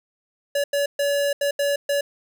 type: tone bursts at uneven times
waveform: square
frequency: 569 Hz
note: C#5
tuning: 45 cents sharp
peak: -20 dBFS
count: 6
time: 0.55-0.64 / 0.73-0.86 / 0.99-1.33 / 1.41-1.51 / 1.59-1.76 / 1.89-2.01 s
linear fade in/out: 5 ms
effects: none